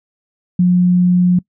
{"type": "tone", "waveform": "sine", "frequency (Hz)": 179.1, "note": "F3", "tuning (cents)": 44, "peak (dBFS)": -8, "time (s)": [0.59, 1.39], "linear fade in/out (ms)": 5, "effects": ["noise-tail reverb RT60 0.1 s tail -23 dB re dry"]}